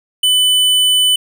square tone, 3000 Hz, F#7, 23 cents sharp, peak -10 dBFS, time 0.23-1.16 s, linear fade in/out 5 ms, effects 8-bit

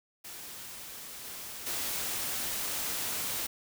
white noise with level steps, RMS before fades -44 / -42 / -34 dBFS, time 0.24-3.47 s, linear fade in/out 10 ms, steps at 1.24 / 1.66 s, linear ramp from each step 10 ms, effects none

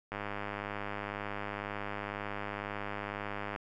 click train, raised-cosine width 0.5 ms, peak -22 dBFS, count 352, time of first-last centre 0.12-3.561 s, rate 102 Hz, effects none

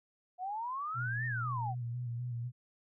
sine exponential two-way sweep, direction up then down, 710 to 1856 to 710 Hz, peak -35 dBFS, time 0.38-1.75 s, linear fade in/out 50 ms, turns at 1.26 s
sine tone with vibrato, 120.7 Hz, B2, 39 cents flat, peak -35 dBFS, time 0.94-2.52 s, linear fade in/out 50 ms, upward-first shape square, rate 4 Hz, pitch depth 37 cents each way
effects none

